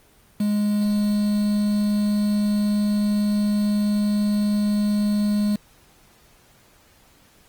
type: tone with quantisation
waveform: triangle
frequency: 207.7 Hz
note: G#3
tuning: in tune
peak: -16 dBFS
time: 0.4-5.56 s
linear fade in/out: 5 ms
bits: 6
effects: pink hiss -55 dBFS RMS until 7.48 s + Opus 24 kbps